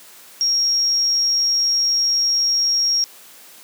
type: tone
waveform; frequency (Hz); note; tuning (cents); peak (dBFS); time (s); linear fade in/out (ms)
sine; 5588; F8; 0; -15; 0.41-3.04; 0
effects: white hiss -44 dBFS RMS until 3.63 s + high-pass 200 Hz 12 dB/octave